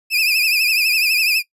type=tone with vibrato; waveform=30% pulse; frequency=2523 Hz; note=D#7; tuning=23 cents sharp; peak=-11 dBFS; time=0.1-1.43 s; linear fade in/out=50 ms; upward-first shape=triangle; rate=12 Hz; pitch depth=110 cents each way; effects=noise-tail reverb RT60 0.1 s tail -20 dB re dry + resampled to 32000 Hz